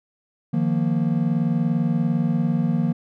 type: chord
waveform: triangle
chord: Eb suspended second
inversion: none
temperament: equal with one note detuned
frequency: 155.56 / 175.83 / 233.1 Hz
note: Eb3 / F3 / Bb3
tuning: 0 / +12 / 0 cents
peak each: -21 dBFS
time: 0.53-2.93 s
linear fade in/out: 10 ms
effects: none